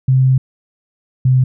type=tone pair in turn; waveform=sine; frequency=130.81 / 128.86 Hz; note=C3 / C3; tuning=0 / -26 cents; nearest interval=unison; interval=26 cents; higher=first; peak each=-8 dBFS; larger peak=neither; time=0.08-0.38 / 1.25-1.44 s; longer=first; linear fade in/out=5 ms; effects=none